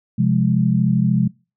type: chord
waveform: sine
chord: F minor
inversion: second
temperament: equal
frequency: 130.81 / 174.61 / 207.7 Hz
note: C3 / F3 / Ab3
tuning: 0 / 0 / 0 cents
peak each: -18 dBFS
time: 0.18-1.28 s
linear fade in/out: 10 ms
effects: noise-tail reverb RT60 0.3 s tail -23 dB re dry